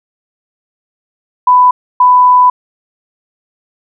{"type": "tone pair in turn", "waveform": "sine", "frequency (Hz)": [996, 996], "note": ["B5", "B5"], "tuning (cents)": [14, 14], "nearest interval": "unison", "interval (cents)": 0, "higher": "neither", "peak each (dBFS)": -3, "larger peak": "neither", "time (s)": [[1.47, 1.71], [2, 2.5]], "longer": "second", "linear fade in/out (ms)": 5, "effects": []}